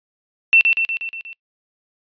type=tone with echo; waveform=sine; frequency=2690 Hz; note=E7; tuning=34 cents sharp; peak=-8 dBFS; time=0.53-0.61 s; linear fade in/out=0 ms; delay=120 ms; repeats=6; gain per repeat=-4 dB; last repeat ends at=1.33 s; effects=noise-tail reverb RT60 0.1 s tail -25 dB re dry + resampled to 11025 Hz